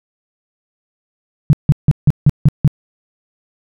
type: tone bursts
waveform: sine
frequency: 146.83 Hz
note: D3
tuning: in tune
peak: -4 dBFS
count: 7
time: 1.5-2.677 s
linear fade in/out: 0 ms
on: 31 ms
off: 160 ms
effects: none